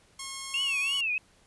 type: tone with pitch glide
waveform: 5% pulse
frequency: 1082 to 1109.2 Hz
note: C#6 to C#6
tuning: -42 to +1 cents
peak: -24 dBFS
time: 0.19-1.01 s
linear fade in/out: 5 ms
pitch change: +43 cents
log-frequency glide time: 0.5-0.76 s
type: tone with vibrato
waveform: sine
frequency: 2700 Hz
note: E7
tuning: 41 cents sharp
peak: -26 dBFS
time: 0.54-1.18 s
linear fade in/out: 2 ms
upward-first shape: triangle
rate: 3 Hz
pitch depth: 190 cents each way
effects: pink hiss -62 dBFS RMS until 1.46 s + resampled to 24000 Hz